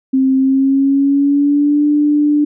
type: tone with pitch glide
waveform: sine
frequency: 264.6 to 295.3 Hz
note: C4 to D4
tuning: +20 to +10 cents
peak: -9 dBFS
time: 0.13-2.45 s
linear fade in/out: 10 ms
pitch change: +190 cents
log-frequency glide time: 0.37-1.86 s
effects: none